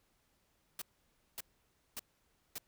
white noise bursts, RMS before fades -42 dBFS, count 4, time 0.79-2.582 s, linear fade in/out 2 ms, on 28 ms, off 560 ms, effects pink hiss -75 dBFS RMS until 2.67 s

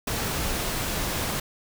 pink noise, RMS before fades -28 dBFS, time 0.07-1.4 s, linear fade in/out 5 ms, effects none

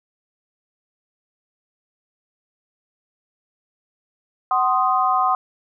sine chord, C diminished, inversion second, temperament equal with one note detuned, 752.1 / 1046.5 / 1244.5 Hz, Gb5 / C6 / Eb6, +28 / 0 / 0 cents, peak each -20 dBFS, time 4.51-5.35 s, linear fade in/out 2 ms, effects none

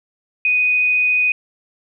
sine tone with vibrato, 2489 Hz, D#7, in tune, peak -13 dBFS, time 0.45-1.32 s, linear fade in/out 2 ms, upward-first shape triangle, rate 14 Hz, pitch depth 8 cents each way, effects none

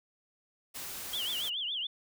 white noise, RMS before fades -41 dBFS, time 0.74-1.5 s, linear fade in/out 20 ms
sine tone with vibrato, 3157 Hz, G7, 12 cents sharp, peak -32 dBFS, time 1.13-1.87 s, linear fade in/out 5 ms, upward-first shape triangle, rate 7.1 Hz, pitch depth 220 cents each way
effects none

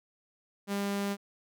sawtooth tone, 200.4 Hz, G3, 38 cents sharp, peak -26 dBFS, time 0.67-1.17 s, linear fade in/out 50 ms, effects none

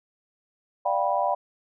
sine chord, G dominant seventh, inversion second, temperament just, 588 / 705.6 / 784 / 980 Hz, D5 / F5 / G5 / B5, +2 / +18 / 0 / -14 cents, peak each -27 dBFS, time 0.85-1.35 s, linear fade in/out 10 ms, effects none

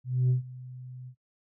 sine tone with ADSR envelope, 126.7 Hz, B2, 45 cents sharp, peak -18 dBFS, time 0.04-1.15 s, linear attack 260 ms, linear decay 120 ms, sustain -22 dB, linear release 74 ms, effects noise-tail reverb RT60 0.1 s tail -18 dB re dry + tanh soft clip ceiling -19 dBFS

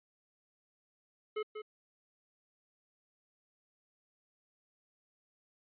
square tone with echo, 428 Hz, A4, 48 cents flat, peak -34 dBFS, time 1.36-1.43 s, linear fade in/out 10 ms, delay 190 ms, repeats 1, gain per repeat -7 dB, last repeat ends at 1.62 s, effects resampled to 8000 Hz

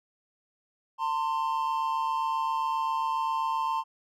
triangle tone pair together, 899 / 1046.5 Hz, A5 / C6, +37 / 0 cents, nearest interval minor third, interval 263 cents, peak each -27 dBFS, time 0.98-3.84 s, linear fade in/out 50 ms, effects none

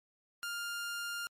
sawtooth tone, 1403 Hz, F6, 8 cents sharp, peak -33 dBFS, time 0.43-1.27 s, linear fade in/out 0 ms, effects MP3 64 kbps

